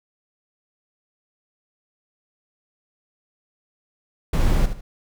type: noise with echo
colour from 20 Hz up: brown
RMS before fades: -18 dBFS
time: 4.33-4.66 s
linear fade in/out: 5 ms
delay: 75 ms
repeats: 2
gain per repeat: -10 dB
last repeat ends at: 4.81 s
effects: none